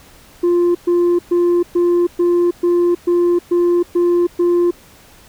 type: tone bursts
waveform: sine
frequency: 349.2 Hz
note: F4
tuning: in tune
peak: -8 dBFS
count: 10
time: 0.43-4.71 s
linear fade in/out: 10 ms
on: 320 ms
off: 120 ms
effects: tanh soft clip ceiling -10 dBFS + pink hiss -45 dBFS RMS until 5.28 s